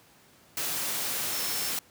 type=tone in noise; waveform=sine; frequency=5350 Hz; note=E8; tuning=25 cents sharp; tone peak=-37 dBFS; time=1.33-1.71 s; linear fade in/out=2 ms; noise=white; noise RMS=-31 dBFS; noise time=0.57-1.79 s; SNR=-9 dB; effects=pink hiss -58 dBFS RMS until 1.9 s + high-pass 100 Hz 12 dB/octave